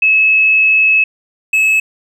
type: tone pair in turn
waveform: sine / triangle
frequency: 2588 / 2588 Hz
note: E7 / E7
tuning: -32 / -32 cents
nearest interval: unison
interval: 0 cents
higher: neither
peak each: -7 dBFS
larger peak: neither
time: 0.02-1.04 / 1.53-1.8 s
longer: first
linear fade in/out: 5 ms
effects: none